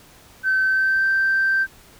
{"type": "tone with pitch glide", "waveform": "sine", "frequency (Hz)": [1537, 1564.8], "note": ["G6", "G6"], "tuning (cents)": [-35, -4], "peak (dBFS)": -15, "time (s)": [0.43, 1.67], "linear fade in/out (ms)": 50, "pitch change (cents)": 31, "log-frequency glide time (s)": [0.65, 1.08], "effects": ["tanh soft clip ceiling -12 dBFS", "pink hiss -49 dBFS RMS until 1.99 s"]}